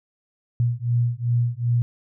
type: beating tone pair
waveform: sine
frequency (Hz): 118.4 / 121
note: A#2 / B2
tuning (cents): +27 / -35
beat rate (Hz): 2.6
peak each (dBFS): -22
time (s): 0.6-1.82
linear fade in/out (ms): 0
effects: none